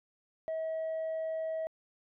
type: tone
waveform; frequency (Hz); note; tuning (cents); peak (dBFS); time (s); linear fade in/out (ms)
sine; 642; E5; -46; -30; 0.48-1.67; 0
effects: tanh soft clip ceiling -31 dBFS